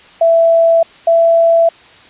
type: tone pair in turn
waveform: sine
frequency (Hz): 664 / 667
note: E5 / E5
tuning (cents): +12 / +20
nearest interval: unison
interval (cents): 8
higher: second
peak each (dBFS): -6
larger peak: neither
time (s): 0.21-0.83 / 1.07-1.69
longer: neither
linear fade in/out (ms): 5
effects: white hiss -41 dBFS RMS until 2.09 s + resampled to 8000 Hz

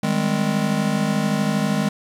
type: chord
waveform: square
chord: Ab major seventh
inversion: second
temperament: just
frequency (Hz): 155.74 / 194.67 / 207.7 / 259.6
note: Eb3 / G3 / Ab3 / C4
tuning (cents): +2 / -12 / 0 / -13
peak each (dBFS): -25 / -28 / -22 / -28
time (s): 0.03-1.89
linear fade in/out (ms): 5
effects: low-pass 11000 Hz 12 dB/octave + 8-bit

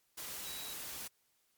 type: tone in noise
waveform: sine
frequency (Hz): 3900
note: B7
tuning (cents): -23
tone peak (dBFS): -47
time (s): 0.45-0.74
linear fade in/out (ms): 10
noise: white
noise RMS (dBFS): -44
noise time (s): 0.17-1.08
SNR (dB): -6
effects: white hiss -75 dBFS RMS until 1.57 s + MP3 96 kbps

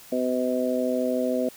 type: harmonic tone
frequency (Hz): 126.7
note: B2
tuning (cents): +45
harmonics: 2 / 3 / 4 / 5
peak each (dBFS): -26 / -32 / -27 / -28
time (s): 0.12-1.49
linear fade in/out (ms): 5
effects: white hiss -48 dBFS RMS until 1.56 s

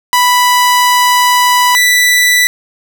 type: tone pair in turn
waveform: sawtooth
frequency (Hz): 987.8 / 1975.6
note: B5 / B6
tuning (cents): 0 / 0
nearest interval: octave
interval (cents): 1200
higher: second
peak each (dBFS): -3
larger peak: neither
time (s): 0.13-1.75 / 1.75-2.47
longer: first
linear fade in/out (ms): 0
effects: none

